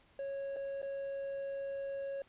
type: tone with dropouts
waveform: triangle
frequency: 551 Hz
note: C#5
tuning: 11 cents flat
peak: -35 dBFS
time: 0.19-2.22 s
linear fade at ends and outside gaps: 2 ms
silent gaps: 0.562-0.566 / 0.818-0.828 s
effects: pink hiss -66 dBFS RMS until 2.28 s + resampled to 8000 Hz